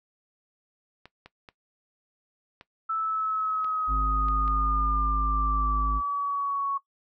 clicks, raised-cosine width 0.3 ms, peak -29 dBFS, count 7, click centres 1.056 / 1.26 / 1.488 / 2.611 / 3.645 / 4.285 / 4.479 s
sine exponential sweep, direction down, 1318.5 to 1108.7 Hz, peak -25 dBFS, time 2.89-6.78 s, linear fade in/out 10 ms
harmonic tone, 52.5 Hz, G#1, 19 cents sharp, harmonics 1 / 3 / 5 / 7, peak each -25 / -43 / -40 / -51 dBFS, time 3.87-6.02 s, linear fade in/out 50 ms
effects noise-tail reverb RT60 0.1 s tail -17 dB re dry

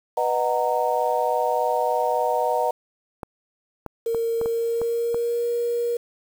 sine chord, B major seventh, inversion none, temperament just, 493.9 / 617.4 / 740.8 / 926 Hz, B4 / D#5 / F#5 / A#5, 0 / -14 / +2 / -12 cents, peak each -25 dBFS, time 0.17-2.71 s, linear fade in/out 5 ms
clicks, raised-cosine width 1 ms, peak -17 dBFS, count 7, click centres 3.232 / 3.863 / 4.147 / 4.414 / 4.459 / 4.816 / 5.145 s
sine tone with pitch glide, 460 to 474 Hz, A#4 to A#4, -23 to +29 cents, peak -21 dBFS, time 4.06-5.97 s, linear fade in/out 5 ms, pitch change +52 cents, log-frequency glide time 4.43-5.47 s
effects 7-bit

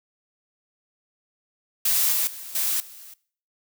blue noise with level steps, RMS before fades -21 / -23 / -38 / -24 / -44 dBFS, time 1.85-3.14 s, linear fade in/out 5 ms, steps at 2.12 / 2.27 / 2.55 / 2.8 s, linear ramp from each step 2 ms, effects noise-tail reverb RT60 0.5 s tail -21 dB re dry

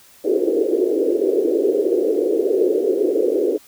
pink band-pass noise, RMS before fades -18 dBFS, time 0.24-3.58 s, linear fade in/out 10 ms, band 340 to 480 Hz, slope 48 dB/octave, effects white hiss -49 dBFS RMS until 3.67 s

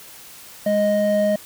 triangle tone pair together, 206.5 / 622.3 Hz, G#3 / D#5, -10 / 0 cents, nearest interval octave + perfect fifth, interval 1910 cents, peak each -20 / -15 dBFS, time 0.66-1.36 s, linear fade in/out 5 ms, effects white hiss -42 dBFS RMS until 1.45 s

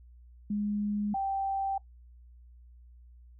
sine tone pair in turn, 206.9 / 781.2 Hz, G#3 / G5, -6 / -6 cents, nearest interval octave + major seventh, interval 2300 cents, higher second, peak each -28 dBFS, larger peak neither, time 0.5-1.14 / 1.14-1.78 s, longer neither, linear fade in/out 5 ms, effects noise-tail reverb RT60 0.1 s tail -20 dB re dry + added 60 Hz sine -51 dBFS peak until 3.39 s

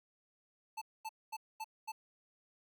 square tone bursts, 879 Hz, A5, 2 cents flat, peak -40 dBFS, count 5, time 0.77-1.92 s, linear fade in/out 10 ms, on 46 ms, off 230 ms, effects none

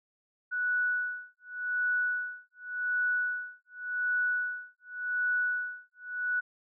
sine tone with tremolo, 1476 Hz, F#6, 5 cents flat, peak -25 dBFS, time 0.51-6.41 s, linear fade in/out 20 ms, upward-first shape sine, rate 0.88 Hz, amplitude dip 100%, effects none

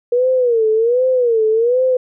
sine tone with vibrato, 474.3 Hz, A#4, 30 cents sharp, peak -11 dBFS, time 0.12-1.97 s, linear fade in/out 5 ms, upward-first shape sine, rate 1.3 Hz, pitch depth 150 cents each way, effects none

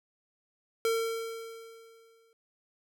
square tone with exponential decay, 454.5 Hz, A#4, 44 cents flat, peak -25 dBFS, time 0.85-2.33 s, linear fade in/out 1 ms, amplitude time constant 320 ms, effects none

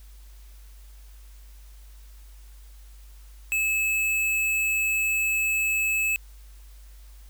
sine tone with hard clipping, 2599 Hz, E7, 25 cents flat, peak -23 dBFS, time 3.52-6.16 s, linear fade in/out 0 ms, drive 17 dB, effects added 50 Hz sine -44 dBFS peak until 7.29 s + white hiss -58 dBFS RMS until 7.29 s

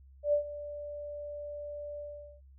sine tone with ADSR envelope, 586 Hz, D5, 4 cents flat, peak -22 dBFS, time 0.23-2.41 s, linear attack 100 ms, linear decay 100 ms, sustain -16 dB, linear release 420 ms, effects added 67 Hz sine -53 dBFS peak until 2.58 s

